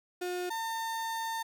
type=tone pair in turn; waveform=35% pulse; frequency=358.9 / 904.4 Hz; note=F4 / A5; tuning=+47 / +47 cents; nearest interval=octave + major third; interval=1600 cents; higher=second; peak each=-31 / -31 dBFS; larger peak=neither; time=0.21-0.5 / 0.5-1.43 s; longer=second; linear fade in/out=10 ms; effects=none